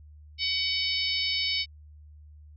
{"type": "harmonic tone", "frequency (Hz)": 752, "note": "F#5", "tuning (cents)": 28, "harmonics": [3, 4, 5, 6, 7], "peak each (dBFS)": [-32, -32, -32, -32, -32], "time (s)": [0.38, 1.66], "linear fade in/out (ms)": 50, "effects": ["added 75 Hz sine -47 dBFS peak until 2.56 s"]}